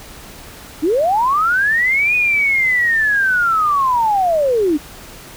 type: linear two-way sweep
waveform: sine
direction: up then down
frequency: 278.5 to 2489 to 278.5 Hz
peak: -12 dBFS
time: 0.82-4.78 s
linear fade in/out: 20 ms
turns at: 2.15 s
effects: pink hiss -37 dBFS RMS until 5.36 s